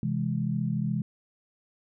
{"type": "chord", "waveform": "sine", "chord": "C augmented", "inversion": "none", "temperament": "equal", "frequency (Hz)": [130.81, 164.81, 207.7], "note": ["C3", "E3", "G#3"], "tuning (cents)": [0, 0, 0], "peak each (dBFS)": -30, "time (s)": [0.03, 1.02], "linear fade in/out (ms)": 2, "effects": []}